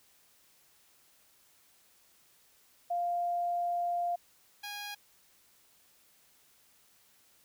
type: tone pair in turn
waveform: sine / 10% pulse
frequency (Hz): 698.5 / 821.5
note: F5 / G#5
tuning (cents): 0 / -19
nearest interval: minor third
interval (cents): 281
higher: second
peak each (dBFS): -29 / -31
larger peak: first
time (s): 2.9-4.16 / 4.63-4.95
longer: first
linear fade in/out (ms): 10
effects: white hiss -65 dBFS RMS until 7.44 s